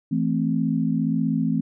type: chord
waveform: sine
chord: A minor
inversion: second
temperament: equal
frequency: 164.81 / 220 / 261.6 Hz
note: E3 / A3 / C4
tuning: 0 / 0 / 0 cents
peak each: -24 dBFS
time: 0.11-1.61 s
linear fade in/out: 10 ms
effects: none